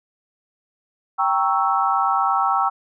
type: chord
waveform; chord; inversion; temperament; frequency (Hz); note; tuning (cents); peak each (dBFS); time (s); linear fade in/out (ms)
sine; G diminished seventh; none; equal; 784 / 932.3 / 1108.7 / 1318.5; G5 / Bb5 / Db6 / Fb6; 0 / 0 / 0 / 0; -21 / -24 / -23 / -21; 1.18-2.7; 20
effects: none